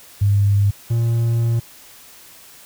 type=tone pair in turn; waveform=sine / triangle; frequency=100.9 / 116.3 Hz; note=G#2 / A#2; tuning=-49 / -4 cents; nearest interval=major second; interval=245 cents; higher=second; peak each=-12 / -13 dBFS; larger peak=first; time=0.21-0.71 / 0.9-1.6 s; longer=second; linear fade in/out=10 ms; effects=white hiss -44 dBFS RMS until 2.65 s